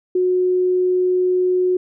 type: tone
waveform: sine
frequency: 365.2 Hz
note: F#4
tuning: 23 cents flat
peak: -14 dBFS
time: 0.15-1.77 s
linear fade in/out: 5 ms
effects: none